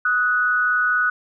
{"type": "tone pair together", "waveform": "sine", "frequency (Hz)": [1255.9, 1480], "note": ["D#6", "F#6"], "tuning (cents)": [16, 0], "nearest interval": "minor third", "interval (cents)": 284, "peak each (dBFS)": [-23, -17], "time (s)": [0.05, 1.1], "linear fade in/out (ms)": 5, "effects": []}